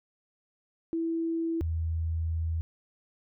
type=tone pair in turn; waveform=sine; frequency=329.6 / 81.57 Hz; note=E4 / E2; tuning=0 / -18 cents; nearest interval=2 octaves; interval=2418 cents; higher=first; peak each=-27 dBFS; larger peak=neither; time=0.93-1.61 / 1.61-2.61 s; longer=second; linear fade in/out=0 ms; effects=none